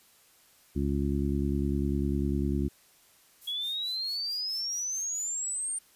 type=harmonic tone; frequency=70 Hz; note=C#2; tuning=18 cents sharp; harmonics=1 / 2 / 3 / 4 / 5; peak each=-30 / -33 / -32 / -33 / -35 dBFS; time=0.75-2.69 s; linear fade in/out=20 ms
type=noise with tremolo; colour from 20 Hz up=violet; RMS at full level=-46 dBFS; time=3.41-5.3 s; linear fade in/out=10 ms; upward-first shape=sine; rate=4.6 Hz; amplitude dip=100%
type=exponential sweep; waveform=sine; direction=up; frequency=3322 to 8920 Hz; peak=-30 dBFS; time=3.47-5.79 s; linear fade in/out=10 ms
effects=white hiss -61 dBFS RMS until 5.95 s + resampled to 32000 Hz